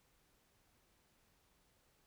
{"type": "silence", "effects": ["pink hiss -74 dBFS RMS until 2.06 s"]}